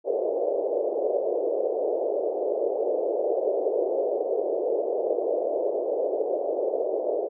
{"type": "band-pass noise", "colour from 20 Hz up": "pink", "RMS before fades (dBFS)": -26, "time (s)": [0.04, 7.29], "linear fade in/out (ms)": 50, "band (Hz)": [390, 630], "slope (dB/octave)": 48, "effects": []}